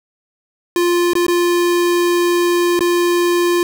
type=tone with dropouts; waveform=square; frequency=349.2 Hz; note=F4; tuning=in tune; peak=-13 dBFS; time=0.76-3.63 s; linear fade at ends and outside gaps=1 ms; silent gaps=1.134-1.153 / 1.266-1.282 / 2.792-2.807 s; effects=none